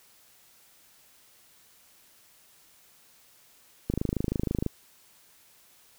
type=click train; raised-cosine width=3 ms; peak=-14 dBFS; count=21; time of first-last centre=3.9-4.663 s; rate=26.2 Hz; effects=white hiss -59 dBFS RMS until 5.98 s